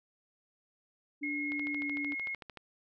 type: tone with pitch glide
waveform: sine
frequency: 291.5 to 288.3 Hz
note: D4 to D4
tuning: -13 to -32 cents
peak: -36 dBFS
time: 1.21-2.15 s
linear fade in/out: 20 ms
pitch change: -19 cents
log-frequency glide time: 1.76-1.83 s
type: tone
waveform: sine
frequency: 2160 Hz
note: C#7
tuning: 45 cents flat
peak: -34 dBFS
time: 1.23-2.35 s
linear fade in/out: 5 ms
type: click train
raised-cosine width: 0.3 ms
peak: -29 dBFS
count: 15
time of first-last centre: 1.52-2.573 s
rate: 13.3 Hz
effects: none